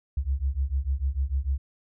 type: beating tone pair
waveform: sine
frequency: 64.7 / 71.4 Hz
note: C2 / D2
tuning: -19 / -48 cents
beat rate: 6.7 Hz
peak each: -27 / -27 dBFS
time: 0.17-1.58 s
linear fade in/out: 5 ms
effects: none